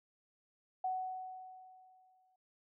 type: tone with exponential decay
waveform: sine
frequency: 746 Hz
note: F#5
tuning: 14 cents sharp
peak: -32 dBFS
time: 0.84-2.36 s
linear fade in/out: 5 ms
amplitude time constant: 330 ms
effects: none